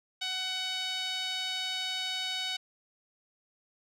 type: tone with band-pass filter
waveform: sawtooth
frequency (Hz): 748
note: F#5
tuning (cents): +19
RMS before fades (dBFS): -34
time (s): 0.21-2.57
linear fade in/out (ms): 10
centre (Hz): 3600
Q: 3.1
effects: none